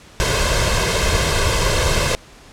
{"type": "noise with comb filter", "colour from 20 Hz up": "pink", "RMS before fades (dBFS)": -17, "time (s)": [0.2, 2.15], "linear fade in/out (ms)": 0, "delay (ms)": 1.9, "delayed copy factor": 0.65, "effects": ["pink hiss -44 dBFS RMS until 2.52 s", "low-pass 8000 Hz 12 dB/octave"]}